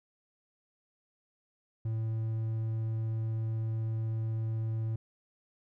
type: tone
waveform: triangle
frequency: 111.5 Hz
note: A2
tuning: 23 cents sharp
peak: -28 dBFS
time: 1.85-4.96 s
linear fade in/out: 5 ms
effects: none